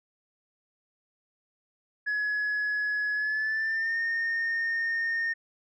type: tone with pitch glide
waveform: sine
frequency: 1690 to 1832.3 Hz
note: G#6 to A#6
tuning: +30 to -30 cents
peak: -24 dBFS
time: 2.06-5.34 s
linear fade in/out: 20 ms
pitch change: +140 cents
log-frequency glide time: 3.14-3.98 s
effects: tanh soft clip ceiling -24 dBFS